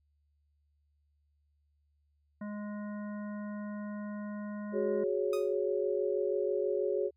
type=harmonic tone; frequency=207.7 Hz; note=G#3; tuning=in tune; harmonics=1 / 3 / 5 / 7 / 9; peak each=-37 / -47 / -51 / -54 / -56 dBFS; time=2.41-5.04 s; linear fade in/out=5 ms
type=chord; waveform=sine; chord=F# suspended second; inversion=none; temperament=just; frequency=370 / 416.2 / 555 Hz; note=F#4 / G#4 / C#5; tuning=0 / +4 / +2 cents; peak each=-33 / -32 / -34 dBFS; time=4.72-7.11 s; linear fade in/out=50 ms
type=tone with exponential decay; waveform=sawtooth; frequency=1244.5 Hz; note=D#6; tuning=in tune; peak=-34 dBFS; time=5.33-5.56 s; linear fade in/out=2 ms; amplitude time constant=48 ms
effects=added 73 Hz sine -70 dBFS peak until 7.16 s